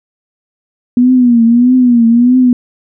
sine tone with vibrato, 242 Hz, B3, 35 cents flat, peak -4 dBFS, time 0.97-2.53 s, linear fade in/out 2 ms, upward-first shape triangle, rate 1.6 Hz, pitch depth 110 cents each way, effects none

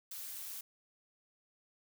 blue noise with amplitude modulation, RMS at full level -42 dBFS, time 0.11-0.61 s, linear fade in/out 5 ms, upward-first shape sine, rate 198 Hz, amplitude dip 55%, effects none

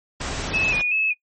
pink noise, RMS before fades -28 dBFS, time 0.2-0.82 s, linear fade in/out 10 ms
sine tone with vibrato, 2525 Hz, D#7, 25 cents sharp, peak -18 dBFS, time 0.53-1.14 s, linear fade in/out 20 ms, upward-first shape square, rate 2.6 Hz, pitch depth 47 cents each way
effects noise-tail reverb RT60 0.1 s tail -22 dB re dry + MP3 32 kbps

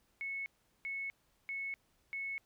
sine tone bursts, 2200 Hz, C#7, 14 cents flat, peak -37 dBFS, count 4, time 0.21-2.38 s, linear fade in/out 0 ms, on 250 ms, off 390 ms, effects pink hiss -74 dBFS RMS until 2.45 s

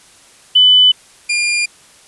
sine / sawtooth tone pair in turn, 3000 / 2407 Hz, F#7 / D7, +23 / +42 cents, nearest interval major third, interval 381 cents, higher first, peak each -5 / -10 dBFS, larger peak first, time 0.55-0.92 / 1.29-1.66 s, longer neither, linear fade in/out 10 ms, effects white hiss -45 dBFS RMS until 2.07 s + resampled to 24000 Hz

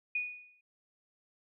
sine tone with exponential decay, 2467 Hz, D#7, 15 cents flat, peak -28 dBFS, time 0.15-0.61 s, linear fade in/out 5 ms, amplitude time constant 100 ms, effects none

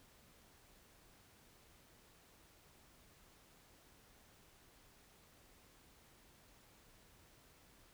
silence, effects pink hiss -66 dBFS RMS until 7.93 s

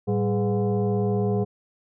sine tone with frequency modulation, 110.2 Hz, A2, 3 cents sharp, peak -20 dBFS, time 0.07-1.45 s, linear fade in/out 20 ms, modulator 305 Hz, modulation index 1.4, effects none

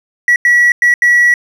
triangle tone bursts at uneven times, 1935 Hz, B6, 36 cents flat, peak -3 dBFS, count 4, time 0.28-0.36 / 0.45-0.72 / 0.82-0.94 / 1.02-1.34 s, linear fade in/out 2 ms, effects tanh soft clip ceiling -1 dBFS

